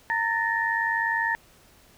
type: tone cluster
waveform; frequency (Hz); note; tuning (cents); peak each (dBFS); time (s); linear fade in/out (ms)
sine; 916 / 1752 / 1852; A#5 / A6 / A#6; -31 / -8 / -12; -27; 0.1-1.35; 0
effects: pink hiss -56 dBFS RMS until 1.97 s